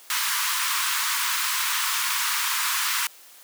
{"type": "high-pass noise", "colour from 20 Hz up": "pink", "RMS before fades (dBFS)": -25, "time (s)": [0.1, 3.07], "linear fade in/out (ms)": 2, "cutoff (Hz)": 940, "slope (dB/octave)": 96, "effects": ["white hiss -49 dBFS RMS until 3.43 s", "high-pass 400 Hz 12 dB/octave"]}